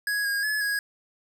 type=tone with pitch steps; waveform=square; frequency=1665 / 1631 / 1709 / 1655 Hz; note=G#6 / G#6 / G#6 / G#6; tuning=+4 / -32 / +49 / -6 cents; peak=-25 dBFS; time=0.07-0.79 s; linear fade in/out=2 ms; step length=180 ms; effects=none